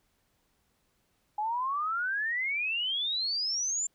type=exponential sweep; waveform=sine; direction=up; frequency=826 to 7320 Hz; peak=-28 dBFS; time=1.38-3.87 s; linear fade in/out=5 ms; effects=pink hiss -73 dBFS RMS until 3.94 s